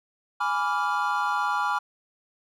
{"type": "chord", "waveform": "triangle", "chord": "G# diminished seventh", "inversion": "none", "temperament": "equal with one note detuned", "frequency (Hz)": [830.6, 987.8, 1164.5, 1396.9], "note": ["G#5", "B5", "D6", "F6"], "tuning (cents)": [0, 0, -15, 0], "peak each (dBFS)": [-27, -27, -27, -27], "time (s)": [0.4, 1.79], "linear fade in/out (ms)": 10, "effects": []}